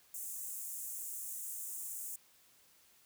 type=high-pass noise; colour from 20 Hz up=pink; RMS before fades=-43 dBFS; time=0.14-2.16 s; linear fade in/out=5 ms; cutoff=7000 Hz; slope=48 dB/octave; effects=white hiss -66 dBFS RMS until 3.05 s